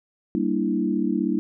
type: chord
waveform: sine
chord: E half-diminished seventh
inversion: first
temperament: equal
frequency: 196 / 233.1 / 293.7 / 329.6 Hz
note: G3 / Bb3 / D4 / E4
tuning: 0 / 0 / 0 / 0 cents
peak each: -26 dBFS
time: 0.35-1.39 s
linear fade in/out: 0 ms
effects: none